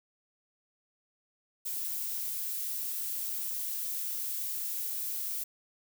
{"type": "noise", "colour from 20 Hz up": "violet", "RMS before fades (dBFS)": -35, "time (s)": [1.65, 5.44], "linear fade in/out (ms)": 10, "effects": []}